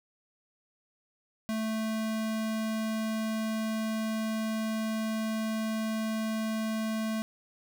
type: tone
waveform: square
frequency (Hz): 220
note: A3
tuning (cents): 0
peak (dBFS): -30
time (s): 1.49-7.22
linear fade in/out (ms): 0
effects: none